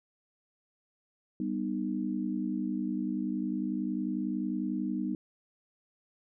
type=chord; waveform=sine; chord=G augmented; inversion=none; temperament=equal with one note detuned; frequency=196 / 246.9 / 307.2 Hz; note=G3 / B3 / D#4; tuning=0 / 0 / -22 cents; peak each=-34 dBFS; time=1.4-5.15 s; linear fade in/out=2 ms; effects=none